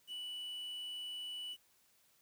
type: tone with quantisation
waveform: triangle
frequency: 2960 Hz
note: F#7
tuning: in tune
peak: -40 dBFS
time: 0.07-1.57 s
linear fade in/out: 50 ms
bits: 10
effects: white hiss -71 dBFS RMS until 2.21 s